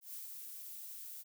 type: noise with ADSR envelope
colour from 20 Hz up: violet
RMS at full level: -45 dBFS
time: 0.01-1.24 s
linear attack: 130 ms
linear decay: 120 ms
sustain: -3 dB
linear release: 36 ms
effects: none